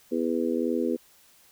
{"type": "harmonic tone", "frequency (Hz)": 82.41, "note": "E2", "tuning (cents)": 0, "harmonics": [3, 4, 5, 6], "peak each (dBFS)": [-28, -29, -30, -31], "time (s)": [0.11, 0.97], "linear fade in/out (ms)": 20, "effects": ["white hiss -58 dBFS RMS until 1.51 s"]}